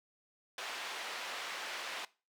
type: band-pass noise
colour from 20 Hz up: white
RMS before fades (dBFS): -42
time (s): 0.58-2.05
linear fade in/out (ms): 2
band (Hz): 550 to 3100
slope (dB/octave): 12
effects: noise-tail reverb RT60 0.3 s tail -19 dB re dry